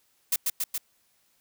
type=noise with echo; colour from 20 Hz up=blue; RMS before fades=-24 dBFS; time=0.32-0.36 s; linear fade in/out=5 ms; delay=140 ms; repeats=3; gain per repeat=-2 dB; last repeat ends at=0.78 s; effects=white hiss -68 dBFS RMS until 1.4 s